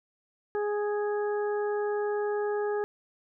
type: harmonic tone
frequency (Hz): 415.3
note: G#4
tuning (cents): 0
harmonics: 1 / 2 / 3 / 4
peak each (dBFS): -27 / -36 / -42 / -41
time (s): 0.55-2.84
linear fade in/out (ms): 0
effects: none